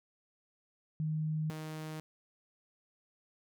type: tone pair in turn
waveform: sine / sawtooth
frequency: 155.56 / 156.18 Hz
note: D#3 / D#3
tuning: 0 / +7 cents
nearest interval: unison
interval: 7 cents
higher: second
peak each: -31 / -36 dBFS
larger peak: first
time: 1-1.5 / 1.5-2 s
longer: neither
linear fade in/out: 0 ms
effects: none